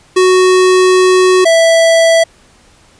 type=tone pair in turn; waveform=square; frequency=370 / 659.3 Hz; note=F#4 / E5; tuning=0 / 0 cents; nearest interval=minor seventh; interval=1000 cents; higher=second; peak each=-6 dBFS; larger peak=neither; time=0.16-1.45 / 1.45-2.24 s; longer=first; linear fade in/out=10 ms; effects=pink hiss -46 dBFS RMS until 2.99 s + resampled to 22050 Hz